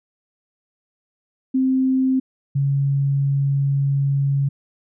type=tone pair in turn; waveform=sine; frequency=261.6 / 139.1 Hz; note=C4 / C#3; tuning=0 / +6 cents; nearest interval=major seventh; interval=1094 cents; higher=first; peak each=-15 / -16 dBFS; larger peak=first; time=1.54-2.2 / 2.55-4.49 s; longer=second; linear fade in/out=10 ms; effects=none